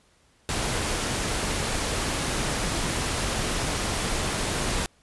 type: noise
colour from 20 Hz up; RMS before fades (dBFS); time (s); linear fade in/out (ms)
pink; -27; 0.49-4.86; 0
effects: pink hiss -62 dBFS RMS until 5.02 s + resampled to 24000 Hz